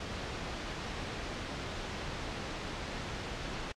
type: low-pass noise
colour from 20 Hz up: pink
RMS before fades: -40 dBFS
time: 0-3.72 s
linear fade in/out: 5 ms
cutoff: 4700 Hz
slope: 12 dB/octave
effects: low-pass 8000 Hz 12 dB/octave + AAC 64 kbps